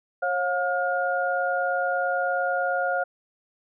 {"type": "tone cluster", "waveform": "sine", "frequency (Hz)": [544, 715, 1424], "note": ["C#5", "F5", "F6"], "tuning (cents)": [-33, 41, 33], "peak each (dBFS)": [-27, -26, -27], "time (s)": [0.22, 3.04], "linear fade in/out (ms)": 10, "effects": []}